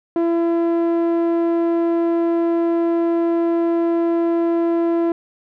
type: tone with low-pass filter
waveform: sawtooth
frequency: 336.7 Hz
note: E4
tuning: 37 cents sharp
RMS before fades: -18 dBFS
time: 0.16-5.12 s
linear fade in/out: 2 ms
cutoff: 680 Hz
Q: 0.53
effects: none